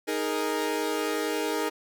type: chord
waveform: sawtooth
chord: D# suspended fourth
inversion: none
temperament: equal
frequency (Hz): 311.1 / 415.3 / 466.2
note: D#4 / G#4 / A#4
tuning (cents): 0 / 0 / 0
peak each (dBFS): -27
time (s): 0.07-1.7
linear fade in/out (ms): 20
effects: none